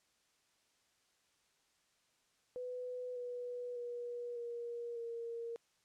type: tone with pitch steps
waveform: sine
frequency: 498.6 / 490 / 481.6 / 473.3 / 465.2 Hz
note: B4 / B4 / B4 / A#4 / A#4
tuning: +16 / -14 / -44 / +26 / -4 cents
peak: -40 dBFS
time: 2.56-5.56 s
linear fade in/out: 0 ms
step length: 600 ms
effects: white hiss -75 dBFS RMS until 5.84 s + low-pass 8000 Hz 12 dB/octave